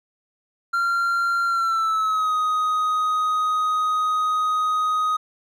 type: tone with pitch glide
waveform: triangle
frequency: 1381 to 1251.8 Hz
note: F6 to D#6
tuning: -20 to +10 cents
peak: -17 dBFS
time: 0.73-5.17 s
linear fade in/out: 10 ms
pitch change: -170 cents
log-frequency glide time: 1.46-2.34 s
effects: none